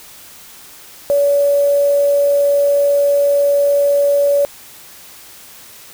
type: tone with quantisation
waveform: sine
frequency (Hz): 569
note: C#5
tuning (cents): +45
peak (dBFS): -10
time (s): 1.1-4.45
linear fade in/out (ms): 0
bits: 5
effects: white hiss -39 dBFS RMS until 5.93 s